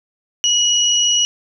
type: tone pair together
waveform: sine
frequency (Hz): 2913 / 5837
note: F#7 / F#8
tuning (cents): -28 / -24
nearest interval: octave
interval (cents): 1204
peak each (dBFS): -14 / -17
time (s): 0.44-1.25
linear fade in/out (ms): 0
effects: none